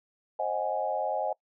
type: chord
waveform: sine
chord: Ab dominant seventh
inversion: first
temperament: equal with one note detuned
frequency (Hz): 530.9 / 622.3 / 740 / 830.6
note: C5 / Eb5 / Gb5 / Ab5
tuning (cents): +25 / 0 / 0 / 0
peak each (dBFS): -34 / -32 / -33 / -32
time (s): 0.39-1.33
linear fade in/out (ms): 5
effects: noise-tail reverb RT60 0.1 s tail -24 dB re dry